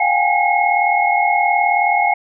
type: tone cluster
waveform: sine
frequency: 712 / 795 / 834 / 2166 Hz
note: F5 / G5 / G#5 / C#7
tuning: +33 / +24 / +7 / -41 cents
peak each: -18 dBFS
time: 0-2.14 s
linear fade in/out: 5 ms
effects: none